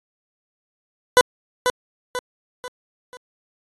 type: tone with echo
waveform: 20% pulse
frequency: 499.1 Hz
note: B4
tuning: 18 cents sharp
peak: -4 dBFS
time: 1.17-1.21 s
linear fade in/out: 0 ms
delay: 490 ms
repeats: 4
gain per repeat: -7 dB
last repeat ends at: 3.17 s
effects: AAC 32 kbps